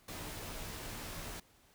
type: noise with comb filter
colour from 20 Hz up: pink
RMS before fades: -44 dBFS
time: 0.08-1.4 s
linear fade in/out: 5 ms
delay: 15 ms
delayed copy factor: -0.55
effects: pink hiss -66 dBFS RMS until 1.74 s